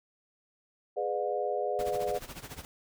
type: chord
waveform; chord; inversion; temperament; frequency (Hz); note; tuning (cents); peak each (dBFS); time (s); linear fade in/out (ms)
sine; G# diminished seventh; none; just; 415.3 / 498.4 / 598 / 717.6; G#4 / B4 / D5 / F5; 0 / +16 / +31 / +47; -34; 0.96-2.19; 20
type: noise with tremolo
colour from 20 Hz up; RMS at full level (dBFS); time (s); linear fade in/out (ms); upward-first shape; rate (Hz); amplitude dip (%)
pink; -41; 1.79-2.65; 0; sine; 14; 80
effects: none